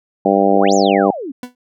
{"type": "harmonic tone", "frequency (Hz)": 98.7, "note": "G2", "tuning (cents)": 12, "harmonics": [2, 3, 4, 5, 6, 7, 8], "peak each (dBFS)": [-18, -18, -18, -18, -18, -18, -18], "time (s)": [0.25, 1.11], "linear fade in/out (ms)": 5}
{"type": "exponential two-way sweep", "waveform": "sine", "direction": "up then down", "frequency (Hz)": [246.9, 7459, 246.9], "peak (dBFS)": -23, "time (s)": [0.53, 1.32], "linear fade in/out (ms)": 10, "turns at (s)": 0.74}
{"type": "tone with exponential decay", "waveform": "40% pulse", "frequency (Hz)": 247.8, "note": "B3", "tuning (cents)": 6, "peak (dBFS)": -21, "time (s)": [1.43, 1.55], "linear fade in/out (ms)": 2, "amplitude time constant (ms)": 24}
{"effects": []}